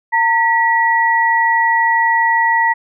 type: tone pair together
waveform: sine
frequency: 913 / 1934.6 Hz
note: A#5 / B6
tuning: -36 / -36 cents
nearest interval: octave + minor second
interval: 1300 cents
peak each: -13 / -14 dBFS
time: 0.12-2.74 s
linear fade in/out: 20 ms
effects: none